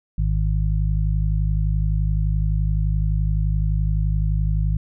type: harmonic tone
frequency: 51.7 Hz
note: G#1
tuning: 7 cents flat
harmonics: 1 / 2 / 3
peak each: -19 / -24 / -25 dBFS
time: 0.18-4.77 s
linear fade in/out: 5 ms
effects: none